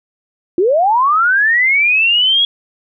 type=linear sweep; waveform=sine; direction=up; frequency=329.6 to 3347 Hz; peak=-9 dBFS; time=0.58-2.45 s; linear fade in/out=2 ms; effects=none